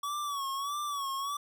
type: tone with vibrato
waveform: square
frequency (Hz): 1131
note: C#6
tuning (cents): +34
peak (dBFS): -33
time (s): 0.03-1.37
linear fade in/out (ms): 5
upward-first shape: sine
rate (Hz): 1.6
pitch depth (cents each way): 79
effects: none